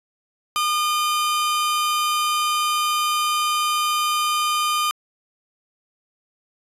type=tone pair together; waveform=40% pulse; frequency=1213 / 3066 Hz; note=D#6 / G7; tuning=-44 / -39 cents; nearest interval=octave + major third; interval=1605 cents; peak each=-19 / -26 dBFS; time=0.56-4.91 s; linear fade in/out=0 ms; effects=resampled to 32000 Hz